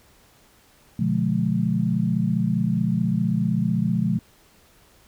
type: chord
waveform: sine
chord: B diminished seventh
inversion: none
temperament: just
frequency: 123.47 / 148.16 / 177.8 / 213.4 Hz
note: B2 / D3 / F3 / Ab3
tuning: 0 / +16 / +31 / +47 cents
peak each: -26 / -28 / -23 / -24 dBFS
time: 0.99-4.19 s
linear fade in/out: 5 ms
effects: pink hiss -56 dBFS RMS until 5.07 s